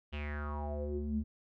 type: tone with low-pass filter sweep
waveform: square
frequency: 73.8 Hz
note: D2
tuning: 9 cents sharp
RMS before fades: -37 dBFS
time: 0.12-1.24 s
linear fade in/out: 20 ms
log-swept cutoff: 3000 to 180 Hz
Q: 6.6
effects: none